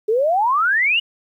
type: exponential sweep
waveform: sine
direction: up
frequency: 413.6 to 2960 Hz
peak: -14 dBFS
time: 0.08-1 s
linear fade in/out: 10 ms
effects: 9-bit